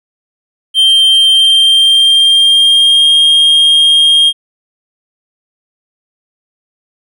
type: tone with pitch glide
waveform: triangle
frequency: 3152 to 3228 Hz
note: G7 to G#7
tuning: +9 to -50 cents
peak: -3 dBFS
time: 0.74-4.33 s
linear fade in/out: 50 ms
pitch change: +41 cents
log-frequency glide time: 1.31-3.12 s
effects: none